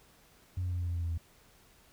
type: tone with pitch steps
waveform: sine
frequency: 90.8 / 89.65 / 88.52 / 87.4 / 86.3 / 85.21 / 84.13 / 83.07 Hz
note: F#2 / F2 / F2 / F2 / F2 / F2 / E2 / E2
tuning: -32 / +46 / +24 / +2 / -20 / -42 / +36 / +14 cents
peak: -29 dBFS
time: 0.57-1.178 s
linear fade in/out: 5 ms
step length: 76 ms
effects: tanh soft clip ceiling -28 dBFS + pink hiss -62 dBFS RMS until 1.92 s